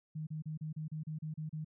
sine tone bursts, 155.3 Hz, D#3, 3 cents flat, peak -37 dBFS, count 10, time 0.15-1.647 s, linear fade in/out 10 ms, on 120 ms, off 33 ms, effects none

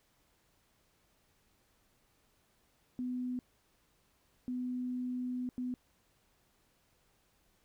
sine tone bursts at uneven times, 250 Hz, B3, 21 cents sharp, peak -34 dBFS, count 3, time 2.99-3.39 / 4.48-5.49 / 5.58-5.74 s, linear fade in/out 0 ms, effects pink hiss -72 dBFS RMS until 7.64 s

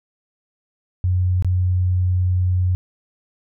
sine tone with dropouts, 91 Hz, F#2, 28 cents flat, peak -15 dBFS, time 1.04-2.75 s, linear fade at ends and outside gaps 0 ms, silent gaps 1.424-1.446 s, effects none

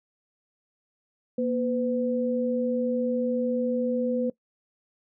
sine tone pair together, 237.9 / 504 Hz, A#3 / B4, +35 / +35 cents, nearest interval octave + minor second, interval 1300 cents, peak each -26 dBFS, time 1.38-4.3 s, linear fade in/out 5 ms, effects noise-tail reverb RT60 0.1 s tail -20 dB re dry

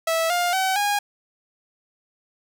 sawtooth tone with pitch steps, 654 / 705 / 760 / 819.2 Hz, E5 / F5 / F#5 / G#5, -14 / +16 / +46 / -24 cents, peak -16 dBFS, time 0.07-0.99 s, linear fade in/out 5 ms, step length 230 ms, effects none

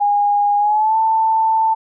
sine tone with pitch glide, 819 to 888 Hz, G#5 to A5, -24 to +16 cents, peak -12 dBFS, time 0-1.75 s, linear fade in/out 20 ms, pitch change +140 cents, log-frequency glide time 0.58-0.97 s, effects none

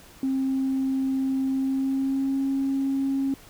sine tone with pitch glide, 266.2 to 271.6 Hz, C4 to C#4, +30 to -35 cents, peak -21 dBFS, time 0.23-3.34 s, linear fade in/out 2 ms, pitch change +35 cents, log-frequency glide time 1.52-2.45 s, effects tanh soft clip ceiling -18 dBFS + pink hiss -50 dBFS RMS until 3.49 s

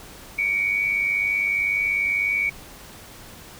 sine tone pair together, 2249 / 2349 Hz, C#7 / D7, +24 / 0 cents, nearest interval minor second, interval 76 cents, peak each -21 / -25 dBFS, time 0.38-2.5 s, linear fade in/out 10 ms, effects pink hiss -43 dBFS RMS until 3.59 s

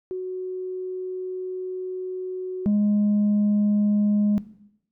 sine tone pair in turn, 370 / 207.3 Hz, F#4 / G#3, 0 / -3 cents, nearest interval minor seventh, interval 1003 cents, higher first, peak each -26 / -15 dBFS, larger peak second, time 0.11-2.66 / 2.66-4.38 s, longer first, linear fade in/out 0 ms, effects noise-tail reverb RT60 0.8 s tail -17 dB re dry + tanh soft clip ceiling -16 dBFS

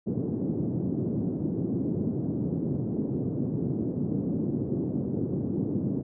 white band-pass noise, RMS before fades -29 dBFS, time 0.06-6.03 s, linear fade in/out 20 ms, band 110 to 330 Hz, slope 24 dB/octave, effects none

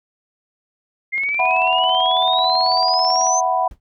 sine exponential sweep, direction up, 2090 to 6272 Hz, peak -18 dBFS, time 1.12-3.41 s, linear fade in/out 20 ms
click train, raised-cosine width 0.3 ms, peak -21 dBFS, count 39, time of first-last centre 1.18-3.268 s, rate 18.2 Hz
sine chord, E suspended second, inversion none, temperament just, 659.3 / 741.7 / 988.9 Hz, E5 / F#5 / B5, 0 / +4 / +2 cents, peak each -23 / -18 / -20 dBFS, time 1.39-3.68 s, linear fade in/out 5 ms
brown noise with exponential decay, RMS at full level -31 dBFS, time 3.71-3.8 s, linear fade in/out 2 ms, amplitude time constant 19 ms
effects none

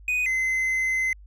triangle tone pair in turn, 2489 / 2055 Hz, D#7 / C7, 0 / -32 cents, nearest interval minor third, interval 332 cents, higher first, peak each -20 dBFS, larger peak neither, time 0.08-0.26 / 0.26-1.13 s, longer second, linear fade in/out 2 ms, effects added 50 Hz sine -44 dBFS peak until 1.26 s

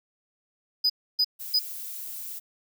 triangle tone bursts, 4978 Hz, D#8, in tune, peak -18 dBFS, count 3, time 0.84-1.594 s, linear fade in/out 10 ms, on 58 ms, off 290 ms
violet noise, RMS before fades -37 dBFS, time 1.39-2.4 s, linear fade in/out 20 ms
effects none

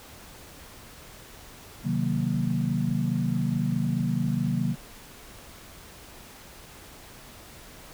sine chord, C half-diminished seventh, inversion none, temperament equal, 130.81 / 155.56 / 185 / 233.1 Hz, C3 / Eb3 / Gb3 / Bb3, 0 / 0 / 0 / 0 cents, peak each -29 dBFS, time 1.83-4.76 s, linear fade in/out 50 ms, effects pink hiss -47 dBFS RMS until 7.93 s

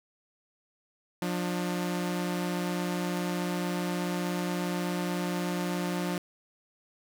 sawtooth tone pair together, 178 / 299.4 Hz, F3 / D4, +33 / +33 cents, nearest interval major sixth, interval 900 cents, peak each -26 / -31 dBFS, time 1.22-6.18 s, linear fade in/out 2 ms, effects none

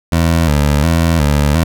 20% pulse tone with vibrato, 77.78 Hz, D#2, in tune, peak -5 dBFS, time 0.12-1.64 s, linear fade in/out 5 ms, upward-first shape square, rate 1.4 Hz, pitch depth 110 cents each way, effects none

